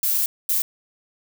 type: noise bursts at uneven times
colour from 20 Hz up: violet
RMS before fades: -21 dBFS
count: 2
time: 0.03-0.26 / 0.49-0.62 s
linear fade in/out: 2 ms
effects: none